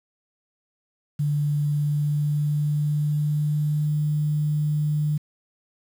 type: tone with pitch glide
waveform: sine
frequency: 146.83 to 150 Hz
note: D3 to D3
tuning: 0 to +37 cents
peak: -20 dBFS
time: 1.19-5.18 s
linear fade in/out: 10 ms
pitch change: +37 cents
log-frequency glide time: 1.56-3.89 s
effects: 8-bit